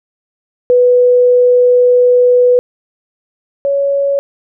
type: tone pair in turn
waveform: sine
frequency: 493.9 / 558.8 Hz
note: B4 / C#5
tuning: 0 / +14 cents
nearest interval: major second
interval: 214 cents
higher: second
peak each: -5 / -10 dBFS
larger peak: first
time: 0.7-2.59 / 3.65-4.19 s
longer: first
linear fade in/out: 0 ms
effects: none